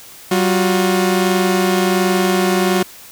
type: tone pair together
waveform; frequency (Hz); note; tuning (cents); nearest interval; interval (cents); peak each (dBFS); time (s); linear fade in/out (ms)
sawtooth; 190.39 / 359.4; F#3 / F4; +50 / +50; major seventh; 1100; -12; 0.31-2.83; 5
effects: white hiss -39 dBFS RMS until 3.11 s